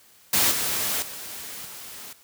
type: noise with level steps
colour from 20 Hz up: white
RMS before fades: -20 / -26 / -37 / -40 dBFS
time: 0.33-2.13 s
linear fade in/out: 5 ms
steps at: 0.51 / 1.02 / 1.65 s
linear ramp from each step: 5 ms
effects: white hiss -55 dBFS RMS until 2.23 s + high-pass 60 Hz 12 dB/octave